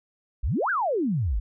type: exponential two-way sweep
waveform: sine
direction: up then down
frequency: 43.54 to 1661.2 to 43.54 Hz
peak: -22 dBFS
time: 0.43-1.4 s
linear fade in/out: 10 ms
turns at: 0.7 s
effects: none